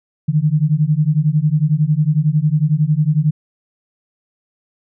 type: beating tone pair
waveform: sine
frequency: 146.83 / 157.83 Hz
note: D3 / D#3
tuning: 0 / +25 cents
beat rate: 11 Hz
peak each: -15 dBFS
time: 0.28-3.31 s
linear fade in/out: 10 ms
effects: none